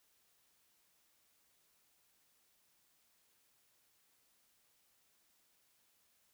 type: silence
effects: white hiss -74 dBFS RMS until 6.33 s